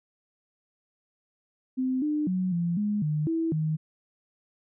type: tone with pitch steps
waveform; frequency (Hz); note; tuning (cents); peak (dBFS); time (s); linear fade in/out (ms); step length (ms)
sine; 258.3 / 300.5 / 184.7 / 171.5 / 207.9 / 151.6 / 327.1 / 156.1; C4 / D4 / F#3 / F3 / G#3 / D#3 / E4 / D#3; -22 / +40 / -3 / -31 / +2 / -45 / -13 / +6; -24; 1.77-3.77; 20; 250
effects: none